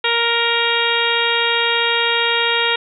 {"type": "harmonic tone", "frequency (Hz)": 467.7, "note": "A#4", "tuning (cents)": 6, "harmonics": [1, 2, 3, 4, 5, 6, 7, 8], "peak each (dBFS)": [-23, -23, -23, -23, -23, -23, -23, -23], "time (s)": [0.04, 2.76], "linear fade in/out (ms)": 5, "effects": []}